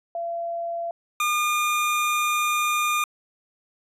sine / 25% pulse tone pair in turn, 680 / 1211.6 Hz, F5 / D#6, -46 / -46 cents, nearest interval minor seventh, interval 1000 cents, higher second, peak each -26 / -17 dBFS, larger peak second, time 0.15-0.91 / 1.2-3.04 s, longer second, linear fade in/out 2 ms, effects resampled to 32000 Hz

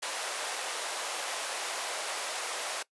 pink high-pass noise, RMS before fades -35 dBFS, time 0.02-2.83 s, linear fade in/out 10 ms, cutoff 520 Hz, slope 24 dB/octave, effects noise-tail reverb RT60 0.1 s tail -21 dB re dry + resampled to 24000 Hz

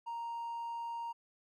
triangle tone, 932.3 Hz, A#5, in tune, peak -35 dBFS, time 0.06-1.13 s, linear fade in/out 20 ms, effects tanh soft clip ceiling -32 dBFS

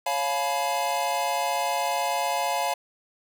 square chord, C# dominant seventh, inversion none, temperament equal with one note detuned, 554.4 / 698.5 / 852 / 987.8 Hz, C#5 / E#5 / G#5 / B5, 0 / 0 / +44 / 0 cents, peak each -33 / -29 / -29 / -32 dBFS, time 0.06-2.74 s, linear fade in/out 5 ms, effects none

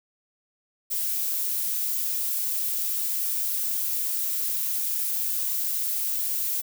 violet noise, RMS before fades -27 dBFS, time 0.9-6.62 s, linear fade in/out 20 ms, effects none

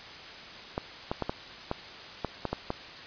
clicks, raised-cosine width 1 ms, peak -15 dBFS, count 9, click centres 0.779 / 1.115 / 1.223 / 1.295 / 1.714 / 2.247 / 2.453 / 2.53 / 2.704 s, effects white hiss -44 dBFS RMS until 3.06 s + resampled to 11025 Hz

